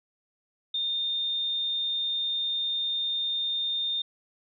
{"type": "tone", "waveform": "sine", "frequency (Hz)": 3635, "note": "A#7", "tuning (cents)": -44, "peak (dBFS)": -26, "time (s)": [0.74, 4.02], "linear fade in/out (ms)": 5, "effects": []}